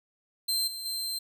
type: tone with level steps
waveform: sawtooth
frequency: 4130 Hz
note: C8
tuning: 23 cents flat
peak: -23 / -33 / -28 dBFS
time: 0.48-1.19 s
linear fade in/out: 10 ms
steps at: 0.67 / 0.85 s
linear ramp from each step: 10 ms
effects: none